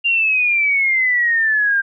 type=exponential sweep; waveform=sine; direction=down; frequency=2799 to 1583 Hz; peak=-13 dBFS; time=0.04-1.82 s; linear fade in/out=20 ms; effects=none